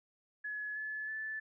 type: tone with pitch steps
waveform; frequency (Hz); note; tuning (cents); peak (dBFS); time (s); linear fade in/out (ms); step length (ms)
sine; 1698 / 1722.7 / 1747.8; G#6 / A6 / A6; +38 / -37 / -12; -37; 0.44-1.4; 10; 320
effects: none